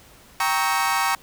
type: chord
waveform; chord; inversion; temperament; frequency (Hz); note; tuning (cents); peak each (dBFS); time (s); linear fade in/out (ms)
30% pulse; G diminished seventh; none; equal with one note detuned; 784 / 932.3 / 1108.7 / 1293.6; G5 / Bb5 / Db6 / Fb6; 0 / 0 / 0 / -33; -23 / -22 / -22 / -25; 0.4-1.15; 2
effects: pink hiss -50 dBFS RMS until 1.22 s